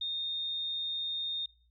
sine tone, 3668 Hz, A#7, 29 cents flat, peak -32 dBFS, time 0.01-1.46 s, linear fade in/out 5 ms, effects noise-tail reverb RT60 0.4 s tail -20 dB re dry + added 60 Hz sine -65 dBFS peak until 1.7 s

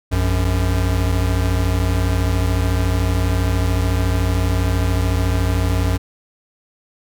square tone pair together, 57.87 / 92 Hz, A#1 / F#2, -12 / -9 cents, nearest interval minor sixth, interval 803 cents, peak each -20 / -18 dBFS, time 0.11-5.98 s, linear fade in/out 20 ms, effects none

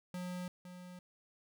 square tone with echo, 180 Hz, F#3, 47 cents flat, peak -40 dBFS, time 0.14-0.48 s, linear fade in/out 2 ms, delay 510 ms, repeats 1, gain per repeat -9 dB, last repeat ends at 0.99 s, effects none

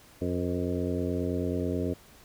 harmonic tone with a mistuned harmonic, 89.3 Hz, F2, 39 cents sharp, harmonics 1 / 2 / 3 / 4 / 5 / 6 / 7, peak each -33 / -35 / -32 / -35 / -35 / -39 / -40 dBFS, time 0.21-1.94 s, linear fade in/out 10 ms, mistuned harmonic 6, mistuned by -50 cents, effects pink hiss -55 dBFS RMS until 2.24 s

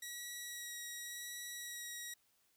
10% pulse tone with vibrato, 1920 Hz, B6, 49 cents flat, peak -35 dBFS, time 0.02-2.14 s, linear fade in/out 5 ms, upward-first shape sine, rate 0.9 Hz, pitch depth 12 cents each way, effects white hiss -75 dBFS RMS until 2.56 s

